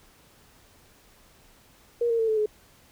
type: tone with pitch steps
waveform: sine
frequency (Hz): 473.5 / 460.8 / 448.5 / 436.5 / 424.8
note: A#4 / A#4 / A4 / A4 / G#4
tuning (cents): +27 / -20 / +33 / -14 / +39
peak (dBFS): -21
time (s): 2.01-2.46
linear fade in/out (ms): 5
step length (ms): 90
effects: pink hiss -57 dBFS RMS until 2.91 s